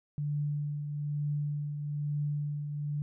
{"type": "tone with tremolo", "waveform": "sine", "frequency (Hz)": 146.83, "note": "D3", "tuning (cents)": 0, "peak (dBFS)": -28, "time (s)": [0.18, 3.02], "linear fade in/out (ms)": 0, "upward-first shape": "triangle", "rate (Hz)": 1.1, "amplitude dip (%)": 50, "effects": []}